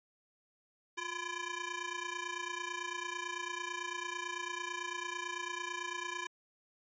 15% pulse ring-modulated tone, 679 Hz, F5, 49 cents flat, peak -28 dBFS, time 0.97-6.27 s, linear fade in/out 5 ms, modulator 325 Hz, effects high-pass 400 Hz 12 dB/octave + resampled to 16000 Hz

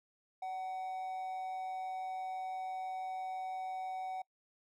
triangle tone with amplitude modulation, 751 Hz, F#5, 26 cents sharp, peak -34 dBFS, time 0.42-4.22 s, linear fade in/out 5 ms, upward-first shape sine, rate 171 Hz, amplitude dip 35%, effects noise-tail reverb RT60 0.1 s tail -26 dB re dry

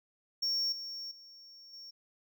triangle tone with level steps, 5500 Hz, F8, 27 cents flat, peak -28 / -38 / -50 / -45 dBFS, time 0.42-1.91 s, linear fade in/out 10 ms, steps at 0.72 / 1.11 / 1.73 s, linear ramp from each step 5 ms, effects none

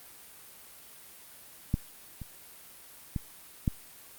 clicks, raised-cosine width 5 ms, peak -13 / -26 / -18 / -13 dBFS, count 4, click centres 1.741 / 2.217 / 3.162 / 3.678 s, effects white hiss -51 dBFS RMS until 4.18 s + Opus 32 kbps

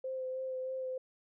sine tone with vibrato, 519 Hz, C5, 14 cents flat, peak -35 dBFS, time 0.04-0.98 s, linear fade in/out 5 ms, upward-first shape sine, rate 3.2 Hz, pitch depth 16 cents each way, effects none

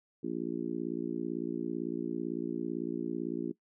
harmonic tone, 57.9 Hz, A#1, 11 cents flat, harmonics 3 / 4 / 5 / 6 / 7, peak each -42 / -39 / -36 / -37 / -43 dBFS, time 0.23-3.52 s, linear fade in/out 10 ms, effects noise-tail reverb RT60 0.1 s tail -19 dB re dry

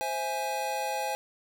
square chord, C augmented, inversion none, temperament equal, 523.3 / 659.3 / 830.6 Hz, C5 / E5 / G#5, 0 / 0 / 0 cents, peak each -36 / -38 / -32 dBFS, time 0.01-1.15 s, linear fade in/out 0 ms, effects none

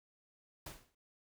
pink noise with exponential decay, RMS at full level -43 dBFS, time 0.66-0.95 s, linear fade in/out 5 ms, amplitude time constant 61 ms, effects none

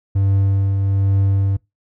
triangle tone with tremolo, 98 Hz, G2, in tune, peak -10 dBFS, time 0.15-1.57 s, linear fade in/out 10 ms, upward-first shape triangle, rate 1.2 Hz, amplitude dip 35%, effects noise-tail reverb RT60 0.2 s tail -23 dB re dry

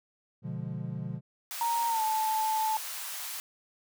triangle chord, B diminished seventh, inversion none, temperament equal, 123.47 / 146.83 / 174.61 / 207.7 Hz, B2 / D3 / F3 / Ab3, 0 / 0 / 0 / 0 cents, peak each -36 / -36 / -36 / -41 dBFS, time 0.42-1.21 s, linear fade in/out 50 ms
white high-pass noise, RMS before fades -38 dBFS, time 1.51-3.4 s, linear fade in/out 0 ms, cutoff 700 Hz, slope 24 dB/octave
sine tone with pitch glide, 932.3 to 874.9 Hz, A#5 to A5, 0 to -10 cents, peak -26 dBFS, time 1.61-2.77 s, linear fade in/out 2 ms, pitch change -110 cents, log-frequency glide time 1.88-2.02 s
effects none

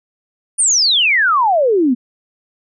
sine exponential sweep, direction down, 9560 to 233.1 Hz, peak -10 dBFS, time 0.58-1.95 s, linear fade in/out 20 ms, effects none

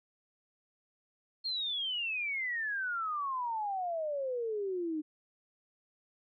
sine exponential sweep, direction down, 4294 to 300 Hz, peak -32 dBFS, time 1.44-5.02 s, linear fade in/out 20 ms, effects none

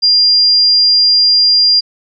sine tone, 4800 Hz, D8, 37 cents sharp, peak -6 dBFS, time 0.02-1.81 s, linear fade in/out 20 ms, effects none

